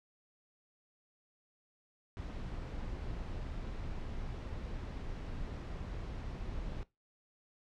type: noise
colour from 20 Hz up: brown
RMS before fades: -41 dBFS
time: 2.17-6.83 s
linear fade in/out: 0 ms
effects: noise-tail reverb RT60 0.2 s tail -18 dB re dry + low-pass 5000 Hz 12 dB/octave